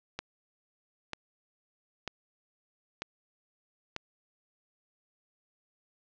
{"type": "click train", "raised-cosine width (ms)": 0.2, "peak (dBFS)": -17, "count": 5, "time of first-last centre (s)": [0.19, 3.964], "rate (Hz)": 1.06, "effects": ["low-pass 5000 Hz 12 dB/octave"]}